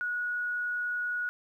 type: tone with frequency modulation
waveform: sine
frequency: 1458 Hz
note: F#6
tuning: 26 cents flat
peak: -29 dBFS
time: 0.01-1.29 s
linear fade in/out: 0 ms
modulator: 30.5 Hz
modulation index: 0.22
effects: 11-bit